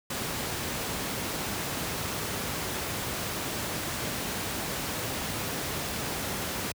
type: noise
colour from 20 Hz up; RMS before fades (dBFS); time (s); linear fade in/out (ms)
pink; -32; 0.1-6.72; 5
effects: high-pass 80 Hz 12 dB/octave